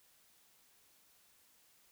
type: silence
effects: white hiss -68 dBFS RMS until 1.91 s